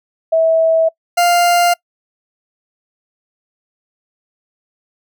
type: tone pair in turn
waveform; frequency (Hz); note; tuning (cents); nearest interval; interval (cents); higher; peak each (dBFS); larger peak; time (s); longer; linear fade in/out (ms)
sine / 40% pulse; 650 / 698.8; E5 / F5; -24 / +1; minor second; 125; second; -9; neither; 0.32-0.89 / 1.17-1.74; neither; 10
effects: noise-tail reverb RT60 0.1 s tail -24 dB re dry